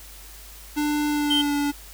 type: tone with pitch glide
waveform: square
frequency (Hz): 296.6 to 288.2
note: D4 to D4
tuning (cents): +17 to -33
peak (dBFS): -22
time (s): 0.76-1.72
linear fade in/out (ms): 20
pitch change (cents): -50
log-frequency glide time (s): 1.08-1.55
type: tone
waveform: triangle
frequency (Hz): 3136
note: G7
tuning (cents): 0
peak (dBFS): -18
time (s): 1.3-1.42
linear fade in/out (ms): 10
effects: added 50 Hz sine -44 dBFS peak until 1.93 s + white hiss -45 dBFS RMS until 1.93 s